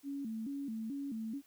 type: tone with vibrato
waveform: sine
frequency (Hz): 249.2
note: B3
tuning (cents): +16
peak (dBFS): -37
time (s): 0.03-1.42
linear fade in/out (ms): 50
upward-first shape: square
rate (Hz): 2.3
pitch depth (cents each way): 200
effects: white hiss -67 dBFS RMS until 1.46 s